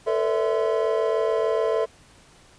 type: tone cluster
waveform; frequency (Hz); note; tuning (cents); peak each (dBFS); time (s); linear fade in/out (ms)
triangle; 444.6 / 491.5 / 568 / 651 / 1028; A4 / B4 / C#5 / E5 / C6; +18 / -8 / +42 / -22 / -31; -21 / -28 / -27 / -24 / -30; 0.06-1.86; 20
effects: pink hiss -53 dBFS RMS until 2.58 s + resampled to 22050 Hz